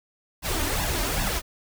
pink noise with flanger, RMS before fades -26 dBFS, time 0.42-1.42 s, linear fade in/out 50 ms, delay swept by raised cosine 1.1 to 3.3 ms, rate 2.5 Hz, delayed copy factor +0.75, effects none

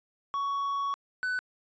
triangle tone pair in turn, 1118 / 1500.6 Hz, C#6 / F#6, +14 / +24 cents, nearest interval perfect fourth, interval 510 cents, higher second, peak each -26 dBFS, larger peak neither, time 0.34-0.94 / 1.23-1.39 s, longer first, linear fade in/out 0 ms, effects resampled to 16000 Hz

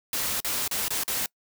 white noise with dropouts, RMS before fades -28 dBFS, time 0.13-1.26 s, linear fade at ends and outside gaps 1 ms, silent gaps 0.403-0.446 / 0.678-0.712 / 0.882-0.905 / 1.035-1.079 s, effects noise-tail reverb RT60 0.1 s tail -26 dB re dry

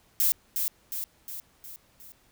violet noise with echo, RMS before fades -23 dBFS, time 0.2-0.32 s, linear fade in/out 0 ms, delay 360 ms, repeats 5, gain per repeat -5 dB, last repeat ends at 2.12 s, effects pink hiss -63 dBFS RMS until 2.31 s

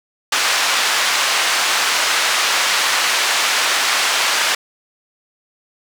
pink band-pass noise, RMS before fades -17 dBFS, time 0.32-4.55 s, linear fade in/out 5 ms, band 1100 to 6700 Hz, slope 12 dB/octave, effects none

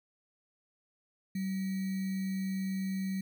sine tone with sample-and-hold, 190.9 Hz, G3, 46 cents flat, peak -31 dBFS, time 1.35-3.21 s, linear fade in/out 5 ms, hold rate 2100 Hz, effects none

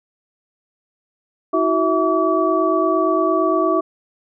sine tone cluster, 322.6 / 371.3 / 653 / 1145 Hz, E4 / F#4 / E5 / D6, -37 / +6 / -17 / -44 cents, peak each -20 dBFS, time 1.53-3.81 s, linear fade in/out 10 ms, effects none

